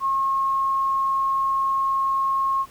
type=tone; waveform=sine; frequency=1081 Hz; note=C#6; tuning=44 cents flat; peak=-19 dBFS; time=0-2.66 s; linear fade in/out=50 ms; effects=pink hiss -50 dBFS RMS until 2.7 s